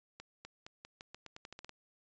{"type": "accelerating click train", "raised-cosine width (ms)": 0.2, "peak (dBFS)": -30, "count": 13, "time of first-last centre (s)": [0.2, 1.693], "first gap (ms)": 250, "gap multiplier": 0.86, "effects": ["resampled to 16000 Hz"]}